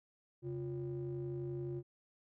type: ring-modulated tone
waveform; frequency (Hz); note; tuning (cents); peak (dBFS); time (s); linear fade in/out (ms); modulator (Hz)
triangle; 108.6; A2; -22; -33; 0.42-1.83; 50; 243
effects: none